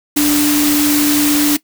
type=tone in noise; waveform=sine; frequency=293.7 Hz; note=D4; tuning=in tune; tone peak=-11 dBFS; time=0.16-1.57 s; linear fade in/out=10 ms; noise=white; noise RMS=-17 dBFS; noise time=0.16-1.57 s; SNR=+3 dB; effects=noise-tail reverb RT60 0.1 s tail -19 dB re dry